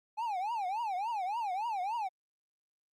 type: tone with vibrato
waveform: triangle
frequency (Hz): 829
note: G#5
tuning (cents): -3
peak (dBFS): -30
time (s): 0.17-2.09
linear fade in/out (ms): 20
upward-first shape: triangle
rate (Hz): 3.5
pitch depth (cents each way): 280
effects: Opus 48 kbps